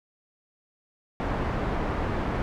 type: low-pass noise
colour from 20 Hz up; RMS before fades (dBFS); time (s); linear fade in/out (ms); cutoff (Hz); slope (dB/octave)
pink; -28; 1.2-2.42; 0; 1400; 12
effects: none